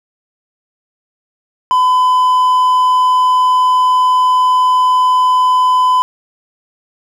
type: tone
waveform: triangle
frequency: 1009 Hz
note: B5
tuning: 37 cents sharp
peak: -6 dBFS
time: 1.71-6.02 s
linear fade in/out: 0 ms
effects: none